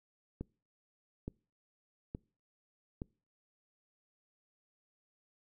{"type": "click train", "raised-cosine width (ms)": 3, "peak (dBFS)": -26, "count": 4, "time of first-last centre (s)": [0.41, 3.019], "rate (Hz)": 1.15, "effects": ["noise-tail reverb RT60 0.4 s tail -26 dB re dry"]}